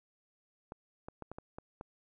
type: clicks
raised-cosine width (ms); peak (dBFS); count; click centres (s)
1; -29; 7; 0.721 / 1.085 / 1.223 / 1.316 / 1.385 / 1.585 / 1.811
effects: none